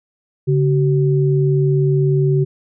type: tone pair together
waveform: sine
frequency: 141.89 / 378.8 Hz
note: C#3 / F#4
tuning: +41 / +41 cents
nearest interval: octave + perfect fourth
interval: 1700 cents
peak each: -13 / -18 dBFS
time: 0.47-2.45 s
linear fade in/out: 20 ms
effects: none